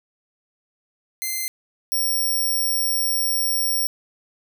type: tone pair in turn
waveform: 5% pulse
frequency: 2079 / 5550 Hz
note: C7 / F8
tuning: -12 / -12 cents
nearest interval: octave + perfect fourth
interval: 1700 cents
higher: second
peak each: -14 dBFS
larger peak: neither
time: 1.22-1.48 / 1.92-3.87 s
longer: second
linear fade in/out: 0 ms
effects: none